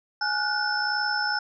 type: tone cluster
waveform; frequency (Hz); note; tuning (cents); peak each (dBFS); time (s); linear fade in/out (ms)
sine; 838 / 1439 / 1501 / 5280; G#5 / F#6 / F#6 / E8; +15 / -49 / +24 / +2; -29; 0.21-1.39; 5
effects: none